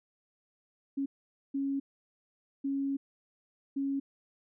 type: tone bursts at uneven times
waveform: sine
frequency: 275.6 Hz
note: C#4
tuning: 10 cents flat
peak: -29 dBFS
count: 4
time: 0.97-1.06 / 1.54-1.8 / 2.64-2.97 / 3.76-4 s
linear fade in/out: 10 ms
effects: none